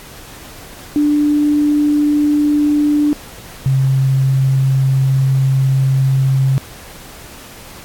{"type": "tone pair in turn", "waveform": "sine", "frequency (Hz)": [295.2, 133.8], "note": ["D4", "C3"], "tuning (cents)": [9, 39], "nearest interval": "octave + major second", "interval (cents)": 1370, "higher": "first", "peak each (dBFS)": -10, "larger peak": "neither", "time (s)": [[0.96, 3.13], [3.66, 6.58]], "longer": "second", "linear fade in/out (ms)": 0, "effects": ["pink hiss -36 dBFS RMS until 7.84 s", "AAC 64 kbps"]}